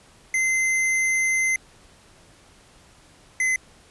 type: tone pair in turn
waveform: square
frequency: 2069 / 2045 Hz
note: C7 / C7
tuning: -20 / -40 cents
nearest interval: unison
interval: 20 cents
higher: first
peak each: -20 dBFS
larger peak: neither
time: 0.34-1.56 / 3.4-3.56 s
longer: first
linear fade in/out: 2 ms
effects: pink hiss -53 dBFS RMS until 3.9 s + resampled to 24000 Hz